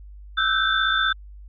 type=tone cluster; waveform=sine; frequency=1314 / 1512 / 1568 / 3542 Hz; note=E6 / F#6 / G6 / A7; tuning=-6 / +37 / 0 / +11 cents; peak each=-24 dBFS; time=0.37-1.13 s; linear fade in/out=10 ms; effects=added 50 Hz sine -39 dBFS peak until 1.48 s